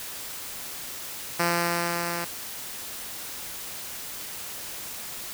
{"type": "tone with level ramp", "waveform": "5% pulse", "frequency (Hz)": 171.6, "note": "F3", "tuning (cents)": -30, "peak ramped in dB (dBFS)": [-10, -18], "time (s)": [1.39, 2.25], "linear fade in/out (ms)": 10, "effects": ["white hiss -37 dBFS RMS until 5.33 s"]}